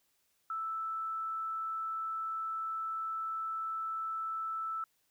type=tone; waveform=sine; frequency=1318.5 Hz; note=E6; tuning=in tune; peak=-34 dBFS; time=0.5-4.84 s; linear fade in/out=2 ms; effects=white hiss -75 dBFS RMS until 5.1 s